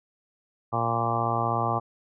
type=harmonic tone with a mistuned harmonic; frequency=116.2 Hz; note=A#2; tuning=5 cents flat; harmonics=1 / 2 / 3 / 4 / 5 / 6 / 7 / 8 / 9 / 10; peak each=-30 / -36 / -36 / -36 / -35 / -31 / -30 / -36 / -32 / -30 dBFS; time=0.72-1.8 s; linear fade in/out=20 ms; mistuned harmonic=1; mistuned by=+22 cents; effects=none